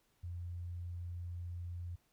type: tone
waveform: sine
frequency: 87.31 Hz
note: F2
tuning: in tune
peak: -40 dBFS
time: 0.23-1.96 s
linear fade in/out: 10 ms
effects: pink hiss -75 dBFS RMS until 2.12 s